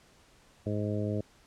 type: harmonic tone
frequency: 104.6 Hz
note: G#2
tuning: 13 cents sharp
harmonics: 1 / 2 / 3 / 4 / 5 / 6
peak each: -32 / -35 / -37 / -38 / -39 / -40 dBFS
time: 0.66-1.21 s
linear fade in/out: 5 ms
effects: pink hiss -61 dBFS RMS until 1.46 s + low-pass 9000 Hz 12 dB/octave